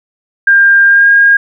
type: tone with pitch glide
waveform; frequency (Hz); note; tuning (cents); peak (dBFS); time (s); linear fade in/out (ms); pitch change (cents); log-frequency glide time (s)
sine; 1600 to 1624.2; G6 to G#6; +35 to -39; -3; 0.47-1.37; 5; +26; 0.86-1.09
effects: none